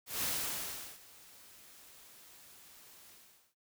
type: noise with ADSR envelope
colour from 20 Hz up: white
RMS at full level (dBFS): -34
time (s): 0.06-3.55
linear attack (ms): 160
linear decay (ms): 760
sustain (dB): -23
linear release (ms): 450
effects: none